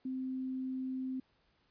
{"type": "tone", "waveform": "sine", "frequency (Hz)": 260, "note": "C4", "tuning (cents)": -11, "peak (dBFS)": -35, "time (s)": [0.05, 1.2], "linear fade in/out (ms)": 5, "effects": ["pink hiss -73 dBFS RMS until 1.7 s", "resampled to 11025 Hz"]}